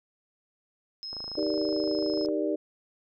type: tone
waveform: sine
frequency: 5150 Hz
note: E8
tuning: 41 cents flat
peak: -35 dBFS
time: 1.03-2.26 s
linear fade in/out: 0 ms
type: click train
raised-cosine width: 1 ms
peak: -30 dBFS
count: 32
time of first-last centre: 1.13-2.287 s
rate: 26.8 Hz
type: chord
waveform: sine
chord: Eb major seventh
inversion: none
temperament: equal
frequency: 311.1 / 392 / 466.2 / 587.3 Hz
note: Eb4 / G4 / Bb4 / D5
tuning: 0 / 0 / 0 / 0 cents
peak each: -29 / -31 / -34 / -31 dBFS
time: 1.37-2.56 s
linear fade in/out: 10 ms
effects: none